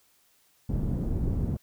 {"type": "low-pass noise", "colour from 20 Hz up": "pink", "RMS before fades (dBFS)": -28, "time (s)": [0.69, 1.57], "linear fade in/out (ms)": 5, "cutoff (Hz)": 230, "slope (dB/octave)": 12, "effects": ["white hiss -65 dBFS RMS until 1.62 s"]}